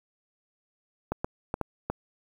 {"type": "clicks", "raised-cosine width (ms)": 1, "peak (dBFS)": -14, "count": 5, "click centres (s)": [1.12, 1.245, 1.541, 1.613, 1.9], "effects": ["8-bit"]}